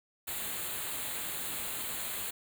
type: band-stop noise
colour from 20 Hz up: white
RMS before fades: -37 dBFS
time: 0.27-2.31 s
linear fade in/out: 10 ms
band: 4400 to 6800 Hz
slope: 96 dB/octave
effects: none